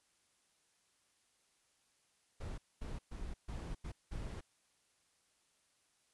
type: noise bursts at uneven times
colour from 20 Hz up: brown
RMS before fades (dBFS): -43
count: 6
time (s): 2.4-2.58 / 2.81-2.99 / 3.11-3.34 / 3.48-3.75 / 3.84-3.92 / 4.11-4.41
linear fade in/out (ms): 10
effects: white hiss -75 dBFS RMS until 6.13 s + resampled to 24000 Hz